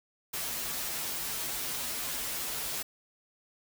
white noise with comb filter, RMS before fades -35 dBFS, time 0.33-2.83 s, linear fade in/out 10 ms, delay 10 ms, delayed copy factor -0.9, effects none

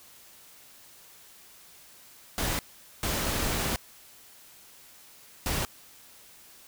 pink noise bursts at uneven times, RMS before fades -29 dBFS, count 3, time 2.38-2.59 / 3.03-3.76 / 5.46-5.65 s, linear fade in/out 0 ms, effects white hiss -53 dBFS RMS until 6.67 s

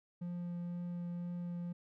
triangle tone with vibrato, 174.61 Hz, F3, in tune, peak -36 dBFS, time 0.21-1.73 s, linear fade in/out 10 ms, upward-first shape triangle, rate 2 Hz, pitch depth 9 cents each way, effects none

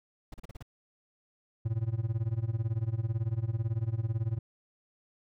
brown noise bursts, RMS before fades -41 dBFS, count 6, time 0.32-0.626 s, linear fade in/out 5 ms, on 21 ms, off 36 ms
triangle tone with tremolo, 112.4 Hz, A2, 37 cents sharp, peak -23 dBFS, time 1.65-4.39 s, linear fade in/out 10 ms, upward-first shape sine, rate 18 Hz, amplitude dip 90%
effects none

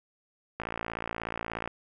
click train, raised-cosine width 0.5 ms, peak -18 dBFS, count 62, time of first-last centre 0.6-1.676 s, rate 56.7 Hz, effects none

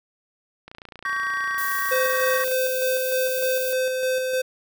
click train, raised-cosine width 0.3 ms, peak -24 dBFS, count 54, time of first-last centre 0.68-2.514 s, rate 28.9 Hz
triangle chord, G diminished, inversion second, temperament just, 1128.9 / 1568 / 1881.6 Hz, Db6 / G6 / Bb6, +31 / 0 / +16 cents, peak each -26 dBFS, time 1.05-2.44 s, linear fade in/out 2 ms
violet noise, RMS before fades -31 dBFS, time 1.58-3.73 s, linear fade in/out 5 ms
square tone with tremolo, 515 Hz, C5, 28 cents flat, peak -21 dBFS, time 1.91-4.42 s, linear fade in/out 10 ms, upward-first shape square, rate 3.3 Hz, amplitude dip 30%
effects none

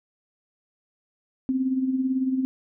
sine tone with tremolo, 261.3 Hz, C4, 2 cents flat, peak -19 dBFS, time 1.49-2.45 s, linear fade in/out 0 ms, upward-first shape sine, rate 18 Hz, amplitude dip 55%, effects none

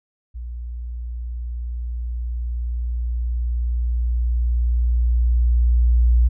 sine tone with level ramp, 59.5 Hz, A#1, 36 cents sharp, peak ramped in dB -28 to -11 dBFS, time 0.34-6.29 s, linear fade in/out 20 ms, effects none

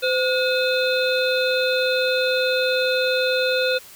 harmonic tone with a mistuned harmonic, 513 Hz, C5, 34 cents flat, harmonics 1 / 3 / 5 / 7 / 8, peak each -20 / -25 / -27 / -28 / -29 dBFS, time 0.02-3.79 s, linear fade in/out 20 ms, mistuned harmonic 3, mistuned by -110 cents, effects white hiss -44 dBFS RMS until 3.95 s

